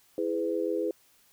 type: chord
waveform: sine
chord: E major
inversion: none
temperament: equal with one note detuned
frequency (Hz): 329.6 / 415.3 / 503.1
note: E4 / G#4 / B4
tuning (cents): 0 / 0 / +32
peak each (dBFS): -31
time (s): 0.18-0.91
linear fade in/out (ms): 2
effects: white hiss -63 dBFS RMS until 1.32 s